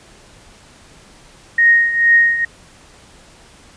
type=tone with tremolo; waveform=sine; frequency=1864.7 Hz; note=A#6; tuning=in tune; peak=-6 dBFS; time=1.58-2.45 s; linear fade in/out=5 ms; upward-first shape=triangle; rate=2.2 Hz; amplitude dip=75%; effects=pink hiss -45 dBFS RMS until 3.76 s + resampled to 22050 Hz